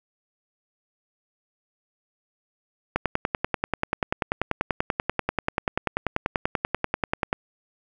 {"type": "click train", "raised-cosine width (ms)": 0.5, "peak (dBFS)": -7, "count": 46, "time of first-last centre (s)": [2.96, 7.329], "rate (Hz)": 10.3, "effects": ["8-bit"]}